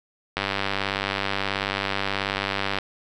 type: click train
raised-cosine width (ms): 0.3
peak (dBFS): -8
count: 239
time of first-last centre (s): 0.37-2.786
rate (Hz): 98.5
effects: none